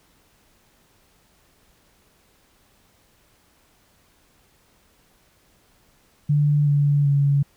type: tone with pitch steps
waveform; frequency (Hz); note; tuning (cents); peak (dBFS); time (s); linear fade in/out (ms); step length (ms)
sine; 146.83 / 144.06 / 141.34; D3 / D3 / C#3; 0 / -33 / +34; -15; 6.29-7.43; 10; 380
effects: pink hiss -60 dBFS RMS until 7.56 s